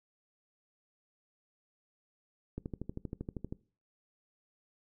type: click train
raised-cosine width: 3 ms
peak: -25 dBFS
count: 13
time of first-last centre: 2.58-3.525 s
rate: 12.7 Hz
effects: noise-tail reverb RT60 0.4 s tail -21 dB re dry